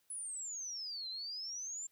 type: exponential two-way sweep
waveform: sine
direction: down then up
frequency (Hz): 10290 to 4012 to 7400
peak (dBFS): -40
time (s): 0.1-1.87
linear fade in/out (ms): 5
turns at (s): 1.09
effects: white hiss -75 dBFS RMS until 1.91 s + high-pass 60 Hz 12 dB/octave